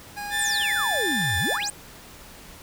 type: tone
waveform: 25% pulse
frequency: 821 Hz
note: G#5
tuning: 20 cents flat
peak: -27 dBFS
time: 0.16-1.7 s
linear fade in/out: 20 ms
type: tone with vibrato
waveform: 30% pulse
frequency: 1760 Hz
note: A6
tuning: in tune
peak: -21 dBFS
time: 0.3-1.59 s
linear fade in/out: 50 ms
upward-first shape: square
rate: 1.4 Hz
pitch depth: 9 cents each way
type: clicks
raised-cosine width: 0.3 ms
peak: -29 dBFS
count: 9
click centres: 0.372 / 0.507 / 0.617 / 0.834 / 0.911 / 1.01 / 1.12 / 1.218 / 1.299 s
type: exponential two-way sweep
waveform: sine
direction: down then up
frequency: 9330 to 80.5 to 9330 Hz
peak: -26 dBFS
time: 0.39-1.7 s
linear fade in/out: 0 ms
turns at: 1.38 s
effects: pink hiss -45 dBFS RMS until 2.62 s